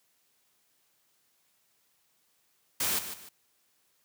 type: noise with echo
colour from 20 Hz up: white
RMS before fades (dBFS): -29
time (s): 2.8-2.99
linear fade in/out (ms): 5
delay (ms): 150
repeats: 2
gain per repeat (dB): -10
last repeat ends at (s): 3.29
effects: white hiss -71 dBFS RMS until 4.04 s + high-pass 80 Hz 12 dB/octave